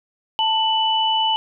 sine tone pair together, 885 / 2977 Hz, A5 / F#7, +10 / +10 cents, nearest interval octave + major sixth, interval 2100 cents, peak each -19 dBFS, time 0.39-1.36 s, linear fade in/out 0 ms, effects none

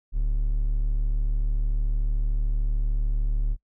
triangle tone, 36.71 Hz, D1, in tune, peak -19 dBFS, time 0.12-3.57 s, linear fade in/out 50 ms, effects noise-tail reverb RT60 0.1 s tail -22 dB re dry

